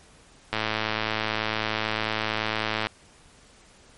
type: click train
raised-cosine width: 0.3 ms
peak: -9 dBFS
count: 256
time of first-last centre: 0.53-2.869 s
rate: 109 Hz
effects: pink hiss -54 dBFS RMS until 3.97 s + MP3 48 kbps